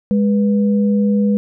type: tone pair together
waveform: sine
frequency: 205.8 / 489.5 Hz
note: G#3 / B4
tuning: -16 / -15 cents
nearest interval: octave + minor third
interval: 1501 cents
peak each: -12 / -22 dBFS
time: 0.11-1.37 s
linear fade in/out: 0 ms
effects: none